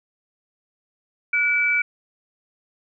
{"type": "tone pair together", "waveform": "sine", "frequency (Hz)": [1456, 2308], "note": ["F#6", "D7"], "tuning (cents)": [-28, -31], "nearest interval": "minor sixth", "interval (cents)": 797, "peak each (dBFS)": [-24, -18], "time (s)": [1.33, 1.82], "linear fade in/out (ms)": 5, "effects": []}